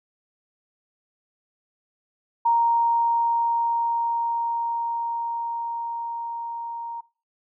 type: tone with level ramp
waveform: sine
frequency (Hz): 932.3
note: A#5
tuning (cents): 0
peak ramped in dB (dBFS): -16 to -30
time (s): 2.45-7.01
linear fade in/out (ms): 10
effects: noise-tail reverb RT60 0.4 s tail -23 dB re dry